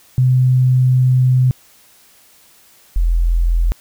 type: tone pair in turn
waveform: sine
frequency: 127.8 / 42.37 Hz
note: C3 / E1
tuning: -40 / +48 cents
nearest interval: octave + perfect fifth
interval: 1912 cents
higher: first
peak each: -9 / -11 dBFS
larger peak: first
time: 0.18-1.51 / 2.96-3.72 s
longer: first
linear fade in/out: 0 ms
effects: white hiss -49 dBFS RMS until 3.8 s